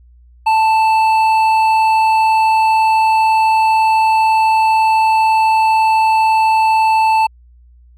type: tone with hard clipping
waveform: triangle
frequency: 882 Hz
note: A5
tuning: 4 cents sharp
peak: -11 dBFS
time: 0.46-7.27 s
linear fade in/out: 10 ms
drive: 11 dB
effects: added 60 Hz sine -42 dBFS peak until 7.97 s